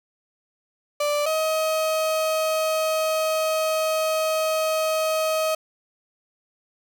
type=tone pair in turn; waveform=35% pulse; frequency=587.3 / 631.9 Hz; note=D5 / D#5; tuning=0 / +27 cents; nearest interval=minor second; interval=127 cents; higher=second; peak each=-19 dBFS; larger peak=neither; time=1-1.26 / 1.26-5.55 s; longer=second; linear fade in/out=5 ms; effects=none